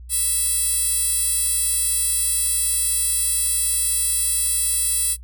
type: tone with high-pass filter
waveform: 10% pulse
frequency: 661 Hz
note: E5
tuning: 5 cents sharp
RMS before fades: -21 dBFS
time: 0.09-5.17 s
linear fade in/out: 50 ms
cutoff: 9000 Hz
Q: 1.8
effects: noise-tail reverb RT60 0.1 s tail -23 dB re dry + added 60 Hz sine -36 dBFS peak until 5.23 s